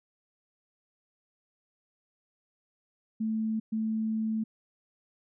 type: tone bursts at uneven times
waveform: sine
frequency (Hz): 220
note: A3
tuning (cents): 0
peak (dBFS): -27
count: 2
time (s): 3.2-3.6 / 3.72-4.44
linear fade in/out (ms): 10
effects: none